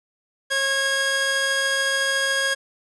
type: tone pair together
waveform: sawtooth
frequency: 542.4 / 1641 Hz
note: C#5 / G#6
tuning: -38 / -21 cents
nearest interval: octave + perfect fifth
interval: 1917 cents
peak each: -23 / -17 dBFS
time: 0.5-2.55 s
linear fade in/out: 20 ms
effects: resampled to 24000 Hz + 8-bit